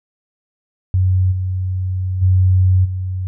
sine tone with level steps, 92.8 Hz, F#2, 6 cents sharp, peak -11 / -17 / -9 / -19 dBFS, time 0.94-3.27 s, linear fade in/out 0 ms, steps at 1.31 / 2.21 / 2.84 s, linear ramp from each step 20 ms, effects none

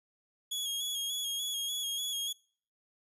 sawtooth tone with vibrato, 3322 Hz, G#7, in tune, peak -30 dBFS, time 0.51-2.33 s, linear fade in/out 10 ms, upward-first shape square, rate 3.4 Hz, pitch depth 30 cents each way, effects noise-tail reverb RT60 0.5 s tail -25 dB re dry + resampled to 32000 Hz

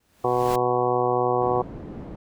pink noise with exponential growth, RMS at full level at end -31 dBFS, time 0-0.56 s, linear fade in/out 5 ms, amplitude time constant 120 ms
harmonic tone, 123.47 Hz, B2, in tune, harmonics 1 / 2 / 3 / 4 / 5 / 6 / 7 / 8 / 9, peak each -32 / -35 / -25 / -25 / -33 / -25 / -32 / -30 / -30 dBFS, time 0.24-1.62 s, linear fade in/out 5 ms
white low-pass noise, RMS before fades -37 dBFS, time 1.41-2.16 s, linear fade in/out 10 ms, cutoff 320 Hz, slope 12 dB/octave
effects none

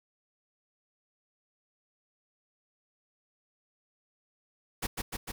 pink noise with echo, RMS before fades -32 dBFS, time 4.82-4.87 s, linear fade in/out 10 ms, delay 150 ms, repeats 3, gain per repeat -2 dB, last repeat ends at 5.32 s, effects none

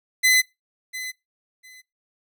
sawtooth tone with echo, 2023 Hz, B6, 41 cents sharp, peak -11 dBFS, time 0.23-0.42 s, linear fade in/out 20 ms, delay 700 ms, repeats 2, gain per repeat -15 dB, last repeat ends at 1.82 s, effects noise-tail reverb RT60 0.2 s tail -21 dB re dry

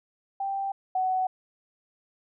sine tone pair in turn, 785 / 747.2 Hz, G5 / F#5, +2 / +17 cents, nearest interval minor second, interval 85 cents, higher first, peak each -27 / -23 dBFS, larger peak second, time 0.4-0.72 / 0.95-1.27 s, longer neither, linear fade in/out 5 ms, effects none

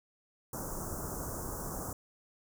pink band-stop noise, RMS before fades -39 dBFS, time 0.53-1.93 s, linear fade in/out 2 ms, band 1400 to 6000 Hz, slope 48 dB/octave, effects none

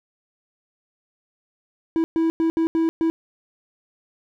triangle tone bursts at uneven times, 326.7 Hz, E4, 15 cents flat, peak -15 dBFS, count 6, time 1.96-2.04 / 2.16-2.3 / 2.4-2.5 / 2.57-2.67 / 2.75-2.89 / 3.01-3.1 s, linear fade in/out 0 ms, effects none

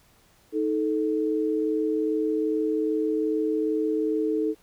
sine tone pair together, 314.3 / 436.8 Hz, D#4 / A4, +18 / -13 cents, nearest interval tritone, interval 569 cents, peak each -25 dBFS, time 0.52-4.55 s, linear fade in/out 50 ms, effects pink hiss -60 dBFS RMS until 4.62 s

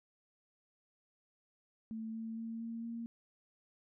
sine tone with pitch steps, 222.3 / 224.6 / 227 / 229.3 / 231.7 Hz, A3 / A3 / A#3 / A#3 / A#3, +18 / +36 / -46 / -28 / -10 cents, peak -39 dBFS, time 1.91-3.06 s, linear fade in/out 0 ms, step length 230 ms, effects none

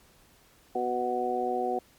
harmonic tone, 123.47 Hz, B2, in tune, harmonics 2 / 3 / 4 / 5 / 6, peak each -37 / -32 / -33 / -41 / -29 dBFS, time 0.75-1.79 s, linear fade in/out 5 ms, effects pink hiss -60 dBFS RMS until 1.98 s + MP3 96 kbps

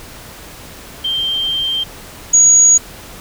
sine tone pair in turn, 3155 / 6716 Hz, G7 / G#8, +10 / +18 cents, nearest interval octave + minor second, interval 1308 cents, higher second, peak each -15 / -5 dBFS, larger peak second, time 1.04-1.84 / 2.33-2.78 s, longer first, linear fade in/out 10 ms, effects pink hiss -35 dBFS RMS until 3.2 s

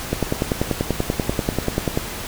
click train, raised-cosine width 2 ms, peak -5 dBFS, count 20, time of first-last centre 0.13-1.975 s, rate 10.3 Hz, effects pink hiss -30 dBFS RMS until 2.27 s

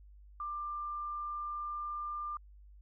sine tone with pitch glide, 1188 to 1194.9 Hz, D6 to D6, +20 to +30 cents, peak -36 dBFS, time 0.4-2.37 s, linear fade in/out 2 ms, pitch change +10 cents, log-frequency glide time 0.52-2.12 s, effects added 50 Hz sine -53 dBFS peak until 2.81 s

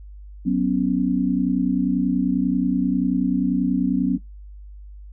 sine chord, F# suspended fourth, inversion none, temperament equal, 185 / 246.9 / 277.2 Hz, F#3 / B3 / C#4, 0 / 0 / 0 cents, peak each -22 dBFS, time 0.45-4.18 s, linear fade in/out 20 ms, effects noise-tail reverb RT60 0.2 s tail -23 dB re dry + added 50 Hz sine -37 dBFS peak until 5.12 s

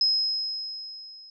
sine tone with level ramp, 5120 Hz, D#8, 49 cents sharp, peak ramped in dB -18 to -45 dBFS, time 0.01-1.3 s, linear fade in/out 2 ms, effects none

